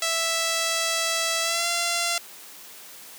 5% pulse tone with pitch glide, 659.3 to 686.9 Hz, E5 to F5, 0 to -29 cents, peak -11 dBFS, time 0.02-2.18 s, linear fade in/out 2 ms, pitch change +71 cents, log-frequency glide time 1.42-1.67 s, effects white hiss -44 dBFS RMS until 3.18 s + high-pass 200 Hz 12 dB/octave

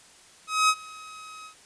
sawtooth tone with ADSR envelope, 1270 Hz, D#6, 35 cents sharp, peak -13 dBFS, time 0.47-1.55 s, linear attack 220 ms, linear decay 55 ms, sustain -24 dB, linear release 96 ms, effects white hiss -53 dBFS RMS until 1.65 s + resampled to 22050 Hz

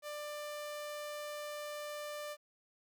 sawtooth tone, 593 Hz, D5, 17 cents sharp, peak -37 dBFS, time 0.02-2.37 s, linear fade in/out 50 ms, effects 12-bit

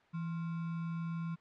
sine tone with sample-and-hold, 166.2 Hz, E3, 15 cents sharp, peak -35 dBFS, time 0.13-1.36 s, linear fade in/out 20 ms, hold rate 1225 Hz, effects white hiss -65 dBFS RMS until 1.4 s + low-pass 2000 Hz 12 dB/octave

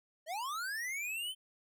square linear sweep, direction up, 593 to 3123 Hz, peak -37 dBFS, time 0.26-1.35 s, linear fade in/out 50 ms, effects none

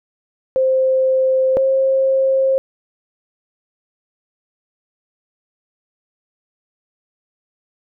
sine tone pair in turn, 523.3 / 533.1 Hz, C5 / C5, 0 / +32 cents, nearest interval unison, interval 32 cents, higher second, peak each -12 dBFS, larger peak neither, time 0.56-1.57 / 1.57-2.58 s, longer neither, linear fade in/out 0 ms, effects none

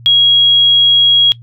sine tone, 3300 Hz, G#7, 12 cents flat, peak -5 dBFS, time 0.06-1.32 s, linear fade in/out 0 ms, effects noise-tail reverb RT60 0.1 s tail -20 dB re dry + added 118 Hz sine -33 dBFS peak until 1.42 s

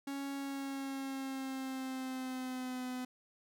45% pulse tone with pitch glide, 277.2 to 252.7 Hz, C#4 to B3, 0 to +40 cents, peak -38 dBFS, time 0.07-3.05 s, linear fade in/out 5 ms, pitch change -160 cents, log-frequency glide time 0.35-2.85 s, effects none

